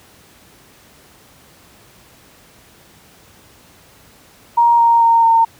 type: tone with pitch steps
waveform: sine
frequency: 940 / 930.8 / 921.7 / 912.7 Hz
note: A#5 / A#5 / A#5 / A#5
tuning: +14 / -3 / -20 / -37 cents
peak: -8 dBFS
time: 4.57-5.45 s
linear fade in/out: 10 ms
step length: 220 ms
effects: pink hiss -47 dBFS RMS until 5.59 s + high-pass 60 Hz 12 dB/octave